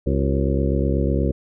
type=harmonic tone with a mistuned harmonic; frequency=68.2 Hz; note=C#2; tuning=28 cents flat; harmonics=1 / 2 / 3 / 4 / 5 / 6 / 7 / 8; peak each=-21 / -24 / -26 / -27 / -28 / -29 / -29 / -30 dBFS; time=0.06-1.32 s; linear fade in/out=10 ms; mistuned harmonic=6; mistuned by=-100 cents; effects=none